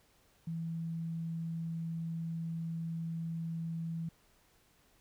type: tone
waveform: sine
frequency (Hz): 164.81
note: E3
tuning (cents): 0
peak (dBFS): -35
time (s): 0.47-4.09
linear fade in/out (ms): 5
effects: pink hiss -68 dBFS RMS until 5 s